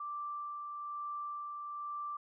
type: tone with tremolo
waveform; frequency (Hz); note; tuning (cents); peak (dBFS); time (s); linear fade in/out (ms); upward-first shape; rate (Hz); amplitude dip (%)
sine; 1174.7; D6; 0; -37; 0-2.17; 5; sine; 1.1; 30
effects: none